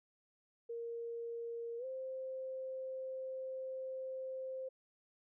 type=tone with pitch glide; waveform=sine; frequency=466.2 to 523.3 Hz; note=A#4 to C5; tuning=0 to 0 cents; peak=-40 dBFS; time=0.69-4.69 s; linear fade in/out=10 ms; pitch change=+200 cents; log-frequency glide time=1.78-1.85 s; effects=none